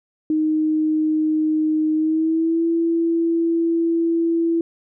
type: tone with pitch glide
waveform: sine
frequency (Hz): 310.8 to 333.1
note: D#4 to E4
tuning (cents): -2 to +18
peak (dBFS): -16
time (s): 0.3-4.61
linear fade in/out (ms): 2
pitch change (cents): +120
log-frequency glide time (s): 1.94-2.65
effects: none